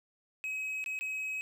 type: tone with dropouts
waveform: triangle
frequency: 2547 Hz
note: D#7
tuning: 40 cents sharp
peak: -32 dBFS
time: 0.44-1.41 s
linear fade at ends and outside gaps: 0 ms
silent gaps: 0.841-0.861 / 0.99-1.01 s
effects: none